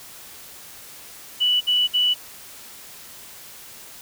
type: tone bursts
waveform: sine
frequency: 2960 Hz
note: F#7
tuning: in tune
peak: -16 dBFS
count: 3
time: 1.4-2.144 s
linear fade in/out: 20 ms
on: 210 ms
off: 57 ms
effects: white hiss -42 dBFS RMS until 4.01 s